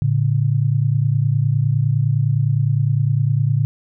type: tone pair together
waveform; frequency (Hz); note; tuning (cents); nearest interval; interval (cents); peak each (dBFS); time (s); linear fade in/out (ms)
sine; 112.41 / 142.2; A2 / C#3; +38 / +45; major third; 407; -17; 0.02-3.65; 0
effects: none